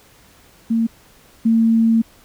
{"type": "tone pair in turn", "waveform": "sine", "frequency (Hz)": [227.6, 226.5], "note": ["A#3", "A#3"], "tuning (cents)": [-41, -50], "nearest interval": "unison", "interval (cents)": 9, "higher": "first", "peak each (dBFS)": [-14, -11], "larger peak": "second", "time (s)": [[0.7, 0.87], [1.45, 2.02]], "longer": "second", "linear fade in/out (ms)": 10, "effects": ["pink hiss -50 dBFS RMS until 2.24 s"]}